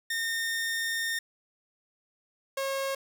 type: tone pair in turn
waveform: sawtooth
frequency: 1827 / 543.2 Hz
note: A#6 / C#5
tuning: -35 / -35 cents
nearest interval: octave + major sixth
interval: 2100 cents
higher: first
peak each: -25 dBFS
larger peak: neither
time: 0.1-1.19 / 2.57-2.95 s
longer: first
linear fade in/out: 5 ms
effects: 9-bit